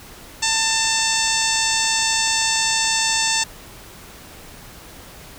harmonic tone, 893 Hz, A5, 25 cents sharp, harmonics 1 / 2 / 3 / 4 / 5 / 6 / 7 / 8 / 9, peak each -26 / -26 / -26 / -26 / -26 / -26 / -26 / -26 / -26 dBFS, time 0.42-3.44 s, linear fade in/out 10 ms, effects pink hiss -41 dBFS RMS until 5.38 s

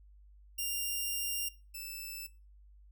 5% pulse tone pair in turn, 2794 / 2637 Hz, F7 / E7, 0 / 0 cents, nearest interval minor second, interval 100 cents, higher first, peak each -24 / -32 dBFS, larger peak first, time 0.58-1.49 / 1.74-2.27 s, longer first, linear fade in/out 10 ms, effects noise-tail reverb RT60 0.3 s tail -18 dB re dry + added 50 Hz sine -55 dBFS peak until 2.91 s

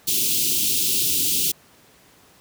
white band-stop noise, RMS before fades -21 dBFS, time 0.07-1.52 s, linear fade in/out 10 ms, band 410 to 2700 Hz, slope 48 dB/octave, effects pink hiss -53 dBFS RMS until 2.4 s + high-pass 100 Hz 12 dB/octave

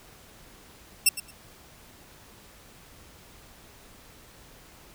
10% pulse tone with echo, 2700 Hz, E7, 41 cents sharp, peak -7 dBFS, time 1.06-1.09 s, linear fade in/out 5 ms, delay 110 ms, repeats 2, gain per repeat -15 dB, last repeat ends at 1.31 s, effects pink hiss -52 dBFS RMS until 4.94 s

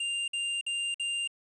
square tone bursts, 2794 Hz, F7, in tune, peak -30 dBFS, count 4, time 0-1.276 s, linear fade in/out 5 ms, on 280 ms, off 52 ms, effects resampled to 24000 Hz + 10-bit

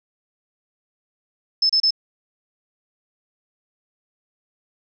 sine tone bursts, 5240 Hz, E8, 11 cents flat, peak -14 dBFS, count 3, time 1.62-1.907 s, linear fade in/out 5 ms, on 75 ms, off 31 ms, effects none

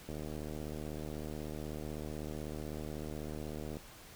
click train, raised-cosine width 2 ms, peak -29 dBFS, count 281, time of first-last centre 0.09-3.769 s, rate 76.1 Hz, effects pink hiss -54 dBFS RMS until 4.15 s

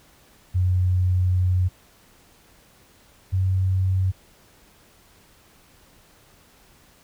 sine tone pair in turn, 91.2 / 93.93 Hz, F#2 / F#2, -24 / +27 cents, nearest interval minor second, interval 51 cents, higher second, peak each -17 / -18 dBFS, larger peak first, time 0.54-1.69 / 3.32-4.12 s, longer first, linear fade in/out 20 ms, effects pink hiss -55 dBFS RMS until 7.03 s

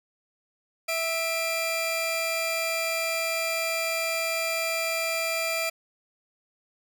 sawtooth tone pair together, 657 / 2381 Hz, E5 / D7, -6 / +23 cents, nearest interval octave + minor seventh, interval 2229 cents, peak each -25 dBFS, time 0.88-5.7 s, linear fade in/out 10 ms, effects none

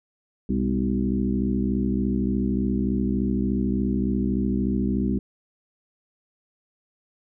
harmonic tone with a mistuned harmonic, 63.4 Hz, B1, 46 cents sharp, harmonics 1 / 2 / 3 / 4 / 5 / 6, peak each -29 / -33 / -24 / -27 / -30 / -34 dBFS, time 0.49-5.19 s, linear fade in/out 5 ms, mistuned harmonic 3, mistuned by +85 cents, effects none

